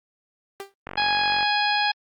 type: tone with exponential decay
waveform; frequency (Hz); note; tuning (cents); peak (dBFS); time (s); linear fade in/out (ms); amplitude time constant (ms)
sawtooth; 394.9; G4; +13; -25; 0.6-0.74; 1; 30
type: click train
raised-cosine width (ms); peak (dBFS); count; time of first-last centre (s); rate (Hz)
0.5; -18; 27; 0.87-1.429; 46.5
type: harmonic tone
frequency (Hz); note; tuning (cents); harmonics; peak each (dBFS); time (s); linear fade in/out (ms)
830.6; G#5; 0; 1 / 2 / 3 / 4 / 5 / 6; -23 / -26 / -28 / -29 / -30 / -31; 0.97-1.92; 10
effects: Opus 24 kbps

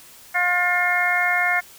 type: harmonic tone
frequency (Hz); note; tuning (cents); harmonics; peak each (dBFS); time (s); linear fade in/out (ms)
356.1; F4; +34; 2 / 3 / 4 / 5 / 6; -24 / -31 / -25 / -23 / -21; 0.34-1.61; 20
effects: white hiss -46 dBFS RMS until 1.78 s

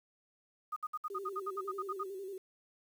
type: tone bursts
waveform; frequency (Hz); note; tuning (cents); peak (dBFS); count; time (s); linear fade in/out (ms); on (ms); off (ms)
sine; 1235; D#6; -13; -34; 13; 0.72-2.036; 10; 44; 62
type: tone with vibrato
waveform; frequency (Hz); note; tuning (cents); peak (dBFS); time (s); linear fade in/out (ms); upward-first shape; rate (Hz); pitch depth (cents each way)
sine; 386.4; G4; -25; -40; 1.1-2.38; 5; square; 11; 54
effects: 10-bit

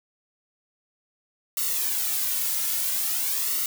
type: noise with flanger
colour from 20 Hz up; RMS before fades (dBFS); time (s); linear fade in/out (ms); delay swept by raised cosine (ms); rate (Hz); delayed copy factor
blue; -26; 1.57-3.66; 2; 1.2 to 2.6; 0.49; -0.8
effects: none

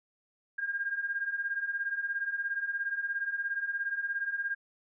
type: beating tone pair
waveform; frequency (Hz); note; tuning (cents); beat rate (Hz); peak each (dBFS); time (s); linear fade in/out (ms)
sine; 1600 / 1617; G6 / G#6; +35 / -47; 17; -36 / -32; 0.58-4.55; 10
effects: none

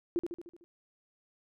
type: tone with echo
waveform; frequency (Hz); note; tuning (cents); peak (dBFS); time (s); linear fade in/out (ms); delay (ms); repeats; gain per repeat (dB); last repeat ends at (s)
sine; 344.7; F4; -23; -26; 0.16-0.19; 0; 75; 6; -5; 0.64
effects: none

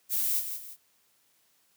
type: noise with echo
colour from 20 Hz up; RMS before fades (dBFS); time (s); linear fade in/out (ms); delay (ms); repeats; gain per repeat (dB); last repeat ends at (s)
violet; -28; 0.09-0.43; 50; 170; 2; -8; 0.77
effects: white hiss -68 dBFS RMS until 1.76 s + high-pass 100 Hz 12 dB/octave

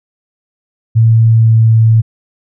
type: tone with pitch glide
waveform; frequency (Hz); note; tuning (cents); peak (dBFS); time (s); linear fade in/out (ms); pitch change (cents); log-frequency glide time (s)
sine; 113.2 to 112.29; A2 to A2; +50 to +36; -4; 0.95-2.02; 20; -14; 1.34-1.55
effects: none

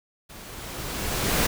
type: noise with level ramp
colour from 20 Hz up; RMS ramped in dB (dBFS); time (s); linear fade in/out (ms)
pink; -44 to -21; 0.29-1.47; 10
effects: none

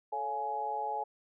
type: harmonic tone with a mistuned harmonic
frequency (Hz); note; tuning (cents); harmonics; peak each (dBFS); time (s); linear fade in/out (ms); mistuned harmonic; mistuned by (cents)
139.8; C#3; +15; 3 / 4 / 5 / 6; -42 / -43 / -41 / -33; 0.12-1.04; 10; 3; +75
effects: none

